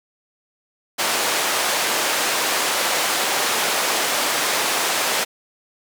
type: band-pass noise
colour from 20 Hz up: pink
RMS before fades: -21 dBFS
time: 0.98-5.25 s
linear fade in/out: 20 ms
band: 540 to 12000 Hz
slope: 12 dB/octave
effects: none